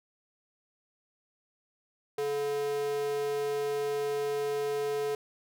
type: tone with high-pass filter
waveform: square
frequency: 143.5 Hz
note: D3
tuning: 40 cents flat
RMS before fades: -31 dBFS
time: 2.18-5.15 s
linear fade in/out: 2 ms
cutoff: 450 Hz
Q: 4
effects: none